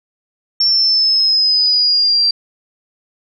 sine exponential sweep, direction down, 5440 to 4699 Hz, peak -10 dBFS, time 0.6-2.31 s, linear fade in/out 5 ms, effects none

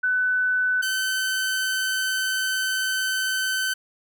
sine / sawtooth tone pair in turn, 1500 / 1528.9 Hz, F#6 / G6, +23 / -44 cents, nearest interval unison, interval 33 cents, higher second, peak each -19 dBFS, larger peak neither, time 0.03-0.82 / 0.82-3.74 s, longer second, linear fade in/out 10 ms, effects none

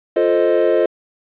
triangle chord, F dominant seventh, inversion none, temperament equal, 349.2 / 440 / 523.3 / 622.3 Hz, F4 / A4 / C5 / Eb5, 0 / 0 / 0 / 0 cents, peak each -16 dBFS, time 0.16-0.86 s, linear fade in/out 5 ms, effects resampled to 8000 Hz + 7-bit

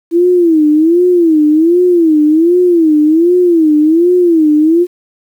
sine tone with vibrato, 329.3 Hz, E4, 2 cents flat, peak -5 dBFS, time 0.11-4.87 s, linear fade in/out 50 ms, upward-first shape sine, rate 1.3 Hz, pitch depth 160 cents each way, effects 7-bit

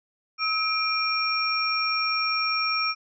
sine tone cluster, 1295 / 2385 / 5530 Hz, E6 / D7 / F8, -31 / +26 / -18 cents, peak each -27 / -27 / -27 dBFS, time 0.38-2.95 s, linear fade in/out 50 ms, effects none

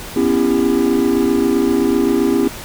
triangle chord, C# half-diminished seventh, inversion third, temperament just, 249.5 / 277.2 / 332.6 / 399.1 Hz, B3 / C#4 / E4 / G4, +18 / 0 / +16 / +31 cents, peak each -16 dBFS, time 0.16-2.48 s, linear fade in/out 5 ms, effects pink hiss -31 dBFS RMS until 2.64 s

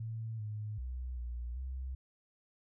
sine tone with pitch steps, 112.3 / 106.3 / 62.8 / 59.8 / 64.9 Hz, A2 / G#2 / B1 / A#1 / C2, +36 / +41 / +30 / +45 / -13 cents, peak -37 dBFS, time 0-1.95 s, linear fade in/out 5 ms, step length 390 ms, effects none

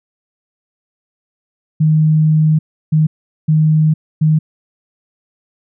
sine tone bursts at uneven times, 155.56 Hz, D#3, in tune, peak -8 dBFS, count 4, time 1.8-2.59 / 2.92-3.07 / 3.48-3.94 / 4.21-4.39 s, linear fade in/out 10 ms, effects none

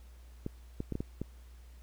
clicks, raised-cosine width 3 ms, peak -22 dBFS, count 6, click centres 0.464 / 0.804 / 0.923 / 0.954 / 1.005 / 1.216 s, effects added 60 Hz sine -50 dBFS peak until 1.82 s + pink hiss -65 dBFS RMS until 1.82 s

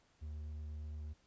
triangle tone, 75.7 Hz, D#2, 47 cents flat, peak -40 dBFS, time 0.21-1.14 s, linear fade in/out 20 ms, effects pink hiss -72 dBFS RMS until 1.26 s + resampled to 16000 Hz

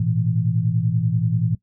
sine chord, A suspended second, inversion none, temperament equal with one note detuned, 110 / 120.37 / 164.81 Hz, A2 / B2 / E3, 0 / -44 / 0 cents, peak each -22 dBFS, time 0-1.55 s, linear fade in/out 5 ms, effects noise-tail reverb RT60 0.1 s tail -19 dB re dry

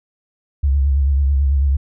sine tone with vibrato, 69.3 Hz, C#2, in tune, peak -12 dBFS, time 0.63-1.77 s, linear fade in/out 10 ms, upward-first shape triangle, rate 9.1 Hz, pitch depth 85 cents each way, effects none

